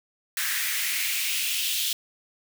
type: noise with high-pass filter sweep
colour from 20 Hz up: white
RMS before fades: -27 dBFS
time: 0.37-1.93 s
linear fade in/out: 2 ms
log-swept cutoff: 1700 to 3300 Hz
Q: 3
effects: none